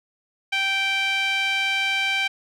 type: tone with band-pass filter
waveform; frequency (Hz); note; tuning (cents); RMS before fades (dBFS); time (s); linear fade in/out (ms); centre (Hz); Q
sawtooth; 781; G5; -7; -23; 0.52-2.28; 10; 2600; 3.1
effects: none